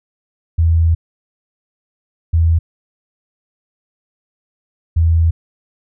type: tone bursts at uneven times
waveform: sine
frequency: 82.41 Hz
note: E2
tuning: in tune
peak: -9 dBFS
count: 3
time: 0.58-0.95 / 2.33-2.59 / 4.96-5.31 s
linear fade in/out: 10 ms
effects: none